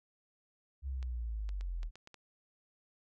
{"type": "linear sweep", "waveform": "sine", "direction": "down", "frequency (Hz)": [69, 38.56], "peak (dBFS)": -35, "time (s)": [0.82, 1.91], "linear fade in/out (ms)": 50}
{"type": "clicks", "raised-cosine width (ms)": 0.2, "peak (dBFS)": -34, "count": 7, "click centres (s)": [1.028, 1.491, 1.61, 1.831, 1.956, 2.074, 2.143]}
{"effects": []}